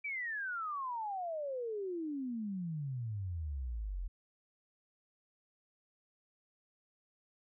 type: exponential sweep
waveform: sine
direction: down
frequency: 2349 to 41.2 Hz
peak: -36 dBFS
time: 0.04-4.08 s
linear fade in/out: 10 ms
effects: none